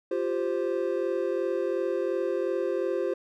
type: chord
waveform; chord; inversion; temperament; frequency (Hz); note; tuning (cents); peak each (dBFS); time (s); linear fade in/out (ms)
triangle; F suspended second; none; equal; 349.2 / 392 / 523.3; F4 / G4 / C5; 0 / 0 / 0; -28; 0.11-3.14; 5
effects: none